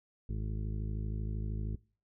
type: harmonic tone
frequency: 52.9 Hz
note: G#1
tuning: 33 cents sharp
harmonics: 1 / 2 / 3 / 4 / 6 / 7 / 8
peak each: -35 / -38 / -45 / -45 / -52 / -54 / -56 dBFS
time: 0.29-1.76 s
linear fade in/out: 5 ms
effects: noise-tail reverb RT60 0.4 s tail -23 dB re dry

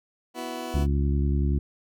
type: chord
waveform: 20% pulse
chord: B suspended fourth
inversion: none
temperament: just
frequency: 246.9 / 329.3 / 370.4 Hz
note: B3 / E4 / F#4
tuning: 0 / -2 / +2 cents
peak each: -31 / -31 / -34 dBFS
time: 0.34-0.87 s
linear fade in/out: 50 ms
type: harmonic tone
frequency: 70.5 Hz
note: C#2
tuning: 30 cents sharp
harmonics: 1 / 2 / 3 / 4 / 5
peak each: -22 / -28 / -32 / -34 / -36 dBFS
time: 0.74-1.59 s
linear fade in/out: 5 ms
effects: none

